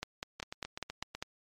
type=two click trains; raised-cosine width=0.2 ms; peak=-22 / -18 dBFS; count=7 / 7; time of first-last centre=0.4-1.15 / 0.03-1.225 s; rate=8 / 5.02 Hz; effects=MP3 64 kbps